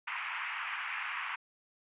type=band-pass noise; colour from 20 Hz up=white; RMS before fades=-38 dBFS; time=0.07-1.36 s; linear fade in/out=10 ms; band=900 to 2700 Hz; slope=48 dB/octave; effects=resampled to 8000 Hz